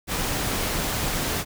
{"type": "noise", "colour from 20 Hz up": "pink", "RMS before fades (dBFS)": -26, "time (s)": [0.07, 1.45], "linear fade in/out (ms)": 50, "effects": []}